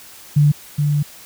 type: tone pair in turn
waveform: sine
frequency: 146.83 / 146.83 Hz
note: D3 / D3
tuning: 0 / 0 cents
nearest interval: unison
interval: 0 cents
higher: neither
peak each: -9 / -14 dBFS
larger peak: first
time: 0.36-0.52 / 0.78-1.03 s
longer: second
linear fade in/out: 10 ms
effects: white hiss -41 dBFS RMS until 1.25 s